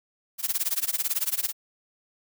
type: noise with tremolo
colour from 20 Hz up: blue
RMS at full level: -24 dBFS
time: 0.38-1.53 s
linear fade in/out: 50 ms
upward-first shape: sine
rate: 18 Hz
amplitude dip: 95%
effects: none